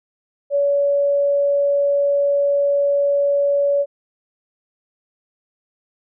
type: tone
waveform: sine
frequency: 567 Hz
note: C#5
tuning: 39 cents sharp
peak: -14 dBFS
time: 0.5-3.86 s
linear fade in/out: 50 ms
effects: none